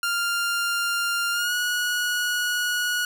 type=tone with pitch glide; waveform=sawtooth; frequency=1396.9 to 1457.9 Hz; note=F6 to F#6; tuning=0 to -26 cents; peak=-19 dBFS; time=0.03-3.05 s; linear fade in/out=2 ms; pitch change=+74 cents; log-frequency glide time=1.32-1.53 s; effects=none